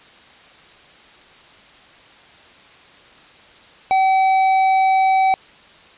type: tone with tanh clipping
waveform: sine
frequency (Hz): 764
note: G5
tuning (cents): -45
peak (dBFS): -14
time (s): 3.91-5.34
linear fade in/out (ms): 0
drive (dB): 10
effects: white hiss -46 dBFS RMS until 5.97 s + resampled to 8000 Hz